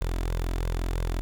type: tone with flanger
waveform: sawtooth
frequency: 42.8 Hz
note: F1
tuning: 34 cents flat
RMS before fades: -28 dBFS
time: 0.01-1.21 s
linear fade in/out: 0 ms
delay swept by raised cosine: 1.9 to 3.1 ms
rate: 3 Hz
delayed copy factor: +0.6
effects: 10-bit